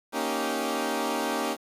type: chord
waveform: 15% pulse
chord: Eb dominant seventh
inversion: second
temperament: equal with one note detuned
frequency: 233.1 / 277.2 / 311.1 / 389.5 Hz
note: Bb3 / Db4 / Eb4 / G4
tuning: 0 / 0 / 0 / -11 cents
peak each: -26 / -25 / -27 / -26 dBFS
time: 0.12-1.57 s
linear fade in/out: 50 ms
effects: resampled to 32000 Hz + 9-bit